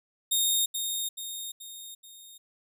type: tone with echo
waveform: 15% pulse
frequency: 3695 Hz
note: A#7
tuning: 16 cents flat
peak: -16 dBFS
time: 0.31-0.66 s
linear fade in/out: 10 ms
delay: 430 ms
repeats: 4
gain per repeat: -6 dB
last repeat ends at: 2.38 s
effects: none